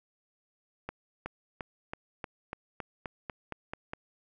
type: accelerating click train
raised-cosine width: 0.5 ms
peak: -21 dBFS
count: 12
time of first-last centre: 0.89-3.934 s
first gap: 370 ms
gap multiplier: 0.94
effects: none